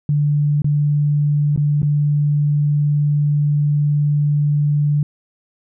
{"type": "tone with dropouts", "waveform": "sine", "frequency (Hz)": 146.83, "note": "D3", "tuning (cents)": 0, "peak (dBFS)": -13, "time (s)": [0.09, 5.03], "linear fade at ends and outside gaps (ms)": 2, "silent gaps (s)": [[0.62, 0.644], [1.562, 1.575], [1.819, 1.829]], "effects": []}